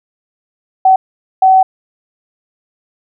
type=tone bursts at uneven times; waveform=sine; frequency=758 Hz; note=F#5; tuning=42 cents sharp; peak=-4 dBFS; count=2; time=0.85-0.96 / 1.42-1.63 s; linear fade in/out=5 ms; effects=none